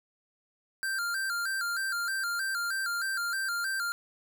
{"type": "tone with vibrato", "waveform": "square", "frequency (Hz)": 1480, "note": "F#6", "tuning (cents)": 0, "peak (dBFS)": -30, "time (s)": [0.83, 3.92], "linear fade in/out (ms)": 0, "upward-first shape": "square", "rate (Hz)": 3.2, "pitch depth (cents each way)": 100, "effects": ["11-bit"]}